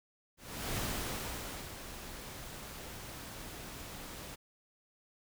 pink noise with ADSR envelope, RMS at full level -36 dBFS, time 0.37-4.36 s, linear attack 390 ms, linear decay 950 ms, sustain -10 dB, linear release 19 ms, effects none

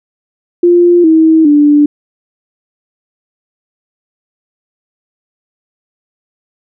sine tone with pitch steps, 349.2 / 320.2 / 293.6 Hz, F4 / D#4 / D4, 0 / +50 / 0 cents, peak -3 dBFS, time 0.63-1.86 s, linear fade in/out 5 ms, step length 410 ms, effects none

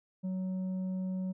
sine tone with tanh clipping, 186.4 Hz, F#3, 13 cents sharp, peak -33 dBFS, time 0.23-1.33 s, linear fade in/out 20 ms, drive 5 dB, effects none

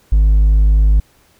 sine tone with hard clipping, 51.91 Hz, G#1, in tune, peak -8 dBFS, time 0.12-1 s, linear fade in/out 5 ms, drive 2 dB, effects pink hiss -53 dBFS RMS until 1.39 s

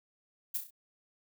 violet noise with echo, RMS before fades -33 dBFS, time 0.54-0.58 s, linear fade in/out 10 ms, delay 32 ms, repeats 4, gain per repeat -6 dB, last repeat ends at 0.708 s, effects none

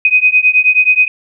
sine beating tone pair, 2500 / 2509.4 Hz, D#7 / D#7, +8 / +14 cents, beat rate 9.4 Hz, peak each -10 dBFS, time 0.05-1.08 s, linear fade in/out 2 ms, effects none

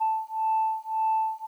sine beating tone pair, 880 / 881.8 Hz, A5 / A5, 0 / +4 cents, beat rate 1.8 Hz, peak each -26 dBFS, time 0-1.47 s, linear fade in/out 20 ms, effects tanh soft clip ceiling -17 dBFS + 10-bit

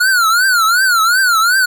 square tone with vibrato, 1425 Hz, F6, 34 cents sharp, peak -10 dBFS, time 0-1.66 s, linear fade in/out 10 ms, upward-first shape triangle, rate 2.7 Hz, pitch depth 190 cents each way, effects none

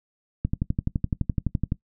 click train, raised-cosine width 5 ms, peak -11 dBFS, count 16, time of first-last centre 0.45-1.721 s, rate 11.8 Hz, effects noise-tail reverb RT60 0.1 s tail -19 dB re dry

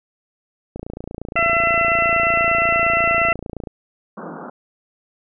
click train, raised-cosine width 2 ms, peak -16 dBFS, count 84, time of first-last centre 0.76-3.672 s, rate 28.5 Hz
harmonic tone, 673 Hz, E5, 36 cents sharp, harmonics 1 / 2 / 3 / 4, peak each -20 / -20 / -20 / -20 dBFS, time 1.36-3.33 s, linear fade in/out 2 ms
pink band-pass noise, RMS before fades -33 dBFS, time 4.17-4.5 s, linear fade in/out 5 ms, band 160 to 1500 Hz, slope 96 dB/octave
effects none

